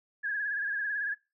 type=tone with vibrato; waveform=sine; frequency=1661.2 Hz; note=G#6; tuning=in tune; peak=-29 dBFS; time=0.23-1.15 s; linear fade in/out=20 ms; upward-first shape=sine; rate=18 Hz; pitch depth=63 cents each way; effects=noise-tail reverb RT60 0.3 s tail -25 dB re dry